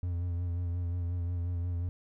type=tone with vibrato; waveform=triangle; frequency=87.31 Hz; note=F2; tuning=in tune; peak=-28 dBFS; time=0.03-1.89 s; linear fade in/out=0 ms; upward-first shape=sine; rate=5.6 Hz; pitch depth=37 cents each way; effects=none